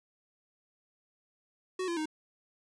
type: tone with pitch steps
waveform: square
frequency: 371.6 / 341.5 / 310.4 Hz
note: F#4 / F4 / D#4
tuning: +7 / -39 / -4 cents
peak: -32 dBFS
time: 1.79-2.057 s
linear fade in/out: 5 ms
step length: 89 ms
effects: resampled to 22050 Hz + 11-bit

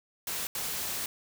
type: noise bursts at uneven times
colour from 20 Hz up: white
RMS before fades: -34 dBFS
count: 2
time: 0.27-0.47 / 0.55-1.06 s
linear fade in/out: 2 ms
effects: none

